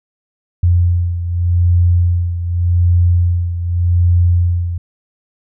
sine beating tone pair, 87.31 / 88.16 Hz, F2 / F2, 0 / +17 cents, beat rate 0.85 Hz, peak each -11 / -17 dBFS, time 0.63-4.78 s, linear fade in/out 5 ms, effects none

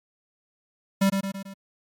square tone with echo, 195.4 Hz, G3, 5 cents flat, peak -18 dBFS, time 1.01-1.1 s, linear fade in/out 10 ms, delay 110 ms, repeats 4, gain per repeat -5 dB, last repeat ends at 1.54 s, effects MP3 96 kbps

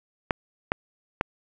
clicks, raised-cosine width 0.5 ms, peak -7 dBFS, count 3, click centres 0.308 / 0.719 / 1.211 s, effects none

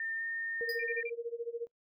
sine tone with pitch glide, 1807 to 1825.9 Hz, A6 to A#6, +46 to -36 cents, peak -34 dBFS, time 0-1.03 s, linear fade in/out 2 ms, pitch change +18 cents, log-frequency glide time 0.17-0.23 s
sine tone with tremolo, 468 Hz, A#4, 7 cents sharp, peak -32 dBFS, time 0.61-1.67 s, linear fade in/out 0 ms, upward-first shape sine, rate 14 Hz, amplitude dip 90%
45% pulse tone with exponential decay, 4943 Hz, D#8, 12 cents flat, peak -35 dBFS, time 0.69-0.86 s, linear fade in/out 2 ms, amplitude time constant 36 ms
sine tone bursts, 2369 Hz, D7, 14 cents sharp, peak -38 dBFS, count 4, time 0.79-1.098 s, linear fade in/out 5 ms, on 47 ms, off 40 ms
effects noise-tail reverb RT60 0.1 s tail -24 dB re dry

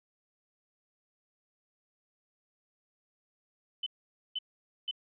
sine tone bursts, 3028 Hz, F#7, 39 cents sharp, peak -31 dBFS, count 3, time 3.83-4.912 s, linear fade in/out 5 ms, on 34 ms, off 490 ms, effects none

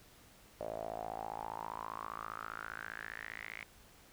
sawtooth tone with band-pass filter sweep, 55 Hz, A1, in tune, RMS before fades -44 dBFS, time 0.6-3.64 s, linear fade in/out 5 ms, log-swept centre 600 to 2200 Hz, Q 7.3, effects pink hiss -61 dBFS RMS until 4.12 s

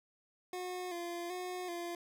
25% pulse tone with vibrato, 354 Hz, F4, 23 cents sharp, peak -35 dBFS, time 0.53-1.95 s, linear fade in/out 2 ms, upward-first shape square, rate 1.3 Hz, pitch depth 44 cents each way, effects none

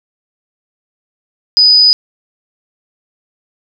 sine tone, 4978 Hz, D#8, in tune, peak -4 dBFS, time 1.57-1.93 s, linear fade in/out 0 ms, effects none

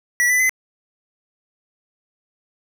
square tone with pitch steps, 1946 / 1994 / 2035 Hz, B6 / B6 / C7, -26 / +16 / -49 cents, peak -15 dBFS, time 0.2-0.494 s, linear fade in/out 0 ms, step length 98 ms, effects none

